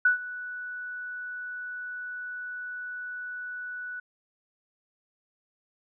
sine tone with ADSR envelope, 1480 Hz, F#6, in tune, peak -16 dBFS, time 0.05-4 s, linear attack 5 ms, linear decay 120 ms, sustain -18 dB, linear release 6 ms, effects none

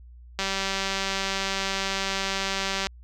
click train, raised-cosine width 0.2 ms, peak -10 dBFS, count 482, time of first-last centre 0.39-2.869 s, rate 194 Hz, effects added 60 Hz sine -44 dBFS peak until 3.03 s

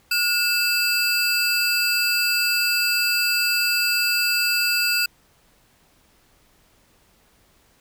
square tone cluster, 1439 / 2641 / 4774 Hz, F#6 / E7 / D8, -49 / +3 / +28 cents, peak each -26 / -23 / -23 dBFS, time 0.11-5.06 s, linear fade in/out 5 ms, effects pink hiss -59 dBFS RMS until 7.8 s

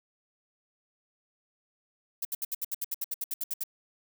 violet noise bursts, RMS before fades -32 dBFS, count 15, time 2.22-3.637 s, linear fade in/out 5 ms, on 31 ms, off 68 ms, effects none

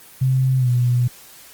sine tone with pitch glide, 130.9 to 122.84 Hz, C3 to B2, +1 to -9 cents, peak -14 dBFS, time 0.21-1.08 s, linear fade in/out 10 ms, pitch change -110 cents, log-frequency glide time 0.57-0.69 s, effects white hiss -44 dBFS RMS until 1.53 s + Opus 24 kbps

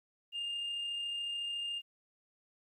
sine tone with amplitude modulation, 2814 Hz, F7, 12 cents sharp, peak -32 dBFS, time 0.32-1.82 s, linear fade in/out 50 ms, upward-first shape sine, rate 33.9 Hz, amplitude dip 30%, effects tanh soft clip ceiling -33 dBFS + 12-bit

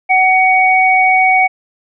sine tone pair together, 749.6 / 2243 Hz, F#5 / C#7, +22 / +20 cents, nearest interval octave + perfect fifth, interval 1898 cents, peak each -10 dBFS, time 0.09-1.48 s, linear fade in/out 20 ms, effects none

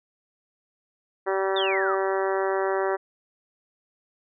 harmonic tone, 192.6 Hz, G3, 30 cents flat, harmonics 2 / 3 / 4 / 5 / 6 / 7 / 8 / 9 / 10, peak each -25 / -29 / -31 / -33 / -35 / -36 / -37 / -38 / -39 dBFS, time 1.26-2.97 s, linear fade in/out 20 ms
sine exponential sweep, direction down, 3729 to 1134 Hz, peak -26 dBFS, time 1.56-1.95 s, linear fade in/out 5 ms
effects none

